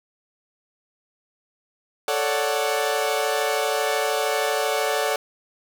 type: chord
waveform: sawtooth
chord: D major seventh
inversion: second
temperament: equal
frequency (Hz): 440 / 554.4 / 587.3 / 740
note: A4 / C#5 / D5 / F#5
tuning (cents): 0 / 0 / 0 / 0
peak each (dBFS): -22 / -24 / -23 / -23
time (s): 2.08-5.16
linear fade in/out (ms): 2
effects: none